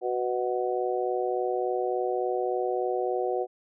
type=harmonic tone; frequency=123.47 Hz; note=B2; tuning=in tune; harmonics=3 / 4 / 5 / 6; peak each=-29 / -30 / -35 / -31 dBFS; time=0.01-3.47 s; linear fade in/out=50 ms; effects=none